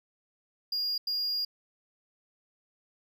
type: tone bursts at uneven times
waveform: triangle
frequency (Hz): 4836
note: D8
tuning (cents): +50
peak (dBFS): -27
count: 2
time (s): 0.72-0.98 / 1.07-1.45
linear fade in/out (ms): 5
effects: none